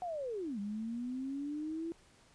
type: linear two-way sweep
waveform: sine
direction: down then up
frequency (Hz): 740 to 198 to 336.2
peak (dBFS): -36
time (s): 0.02-1.92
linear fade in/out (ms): 0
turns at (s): 0.59
effects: pink hiss -64 dBFS RMS until 2.34 s + resampled to 22050 Hz